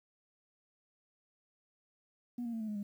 sine tone with pitch steps, 242.1 / 233.7 / 225.6 / 217.8 / 210.3 / 203 Hz, B3 / A#3 / A3 / A3 / G#3 / G#3, -34 / +5 / +44 / -17 / +22 / -39 cents, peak -34 dBFS, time 2.38-2.83 s, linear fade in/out 5 ms, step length 75 ms, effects tanh soft clip ceiling -33 dBFS + 11-bit

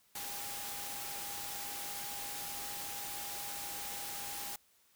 sine tone in noise, 811 Hz, G#5, 41 cents flat, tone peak -49 dBFS, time 0.15-4.56 s, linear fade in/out 5 ms, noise white, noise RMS -42 dBFS, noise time 0.15-4.56 s, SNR -10 dB, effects white hiss -69 dBFS RMS until 4.95 s

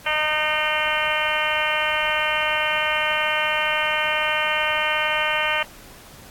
harmonic tone with a mistuned harmonic, 306.6 Hz, D#4, 25 cents flat, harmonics 2 / 3 / 4 / 5 / 6 / 7 / 8 / 9 / 10, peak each -28 / -28 / -28 / -28 / -28 / -28 / -28 / -28 / -28 dBFS, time 0.06-5.63 s, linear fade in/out 5 ms, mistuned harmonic 8, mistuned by -36 cents, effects pink hiss -45 dBFS RMS until 6.3 s + AAC 64 kbps

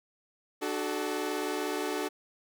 sawtooth tone cluster, 298 / 374.6 / 433.9 Hz, D4 / F#4 / A4, +25 / +21 / -24 cents, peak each -31 dBFS, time 0.61-2.09 s, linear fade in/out 20 ms, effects none

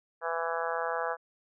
harmonic tone, 166.2 Hz, E3, 15 cents sharp, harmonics 3 / 4 / 5 / 6 / 7 / 8 / 9 / 10, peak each -35 / -36 / -37 / -38 / -38 / -39 / -40 / -40 dBFS, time 0.21-1.17 s, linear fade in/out 50 ms, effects none

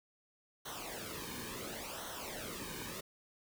pink noise with flanger, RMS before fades -44 dBFS, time 0.65-3.01 s, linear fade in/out 10 ms, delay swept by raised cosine 0.41 to 1.51 ms, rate 0.71 Hz, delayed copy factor -0.75, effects none

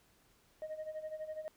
sine tone with tremolo, 622.3 Hz, D#5, in tune, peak -35 dBFS, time 0.62-1.48 s, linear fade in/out 0 ms, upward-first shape sine, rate 12 Hz, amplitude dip 80%, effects tanh soft clip ceiling -37 dBFS + pink hiss -69 dBFS RMS until 1.56 s

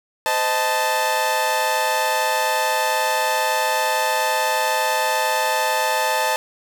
sawtooth chord, A diminished, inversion first, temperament equal with one note detuned, 513.7 / 622.3 / 880 Hz, C5 / Eb5 / A5, -32 / 0 / 0 cents, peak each -22 / -21 / -16 dBFS, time 0.26-6.36 s, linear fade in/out 0 ms, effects none

